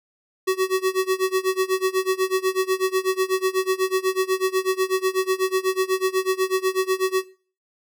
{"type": "tone with tremolo", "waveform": "square", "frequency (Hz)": 376.4, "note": "F#4", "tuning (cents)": 30, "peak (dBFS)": -17, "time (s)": [0.47, 7.24], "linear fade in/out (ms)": 10, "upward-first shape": "sine", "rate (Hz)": 8.1, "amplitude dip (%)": 95, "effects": ["noise-tail reverb RT60 0.4 s tail -18 dB re dry"]}